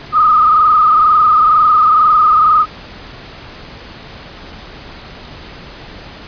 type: tone with frequency modulation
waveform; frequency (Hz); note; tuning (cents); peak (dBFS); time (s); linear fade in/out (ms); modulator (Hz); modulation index
sine; 1244.5; D#6; 0; -6; 0.12-2.66; 50; 22.1; 2.1
effects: pink hiss -33 dBFS RMS until 6.27 s + resampled to 11025 Hz